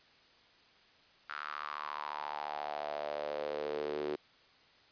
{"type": "tone with high-pass filter sweep", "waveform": "sawtooth", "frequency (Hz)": 74.3, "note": "D2", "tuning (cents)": 21, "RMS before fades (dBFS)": -39, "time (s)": [1.29, 4.16], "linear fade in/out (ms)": 10, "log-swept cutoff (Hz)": [1400, 370], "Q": 5.4, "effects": ["white hiss -63 dBFS RMS until 4.91 s", "resampled to 11025 Hz"]}